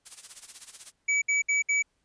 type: noise with tremolo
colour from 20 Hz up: blue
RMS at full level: -39 dBFS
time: 0.05-0.92 s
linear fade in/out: 20 ms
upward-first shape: sine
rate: 16 Hz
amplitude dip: 80%
type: tone bursts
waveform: square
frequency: 2285 Hz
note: D7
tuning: 48 cents flat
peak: -23 dBFS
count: 4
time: 1.08-1.826 s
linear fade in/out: 10 ms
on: 140 ms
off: 62 ms
effects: pink hiss -74 dBFS RMS until 2.04 s + resampled to 22050 Hz